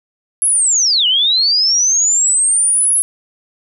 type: linear two-way sweep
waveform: sine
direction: down then up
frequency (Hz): 11060 to 2866 to 10800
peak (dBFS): -10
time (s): 0.42-3.02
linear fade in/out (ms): 0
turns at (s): 1.07
effects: none